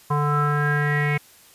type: tone with low-pass filter sweep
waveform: square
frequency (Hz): 146.83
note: D3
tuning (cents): 0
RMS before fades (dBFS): -21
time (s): 0.1-1.18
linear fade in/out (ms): 10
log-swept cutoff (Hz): 1100 to 2200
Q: 9
effects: white hiss -51 dBFS RMS until 1.54 s + resampled to 32000 Hz